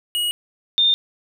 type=tone pair in turn; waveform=square / sine; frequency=2900 / 3623 Hz; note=F#7 / A7; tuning=-35 / +50 cents; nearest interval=major third; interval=385 cents; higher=second; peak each=-20 / -13 dBFS; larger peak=second; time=0.15-0.31 / 0.78-0.94 s; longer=neither; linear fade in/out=0 ms; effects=none